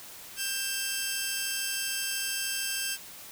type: tone pair together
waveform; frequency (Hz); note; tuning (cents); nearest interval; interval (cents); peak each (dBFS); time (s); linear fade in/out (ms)
10% pulse; 1585 / 2666; G6 / E7; +19 / +19; major sixth; 900; -24; 0.36-2.98; 50
effects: white hiss -46 dBFS RMS until 3.31 s